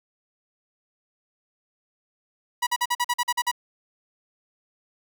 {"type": "tone bursts", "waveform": "sawtooth", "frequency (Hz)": 971, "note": "B5", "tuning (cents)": -30, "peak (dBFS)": -17, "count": 10, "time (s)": [2.62, 3.515], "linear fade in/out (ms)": 10, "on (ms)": 49, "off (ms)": 45, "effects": []}